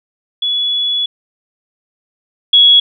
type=tone pair in turn; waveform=sine; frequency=3400 / 3349 Hz; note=G#7 / G#7; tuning=+40 / +14 cents; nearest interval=unison; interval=26 cents; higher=first; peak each=-13 / -4 dBFS; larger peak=second; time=0.42-1.06 / 2.53-2.8 s; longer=first; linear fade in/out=5 ms; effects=none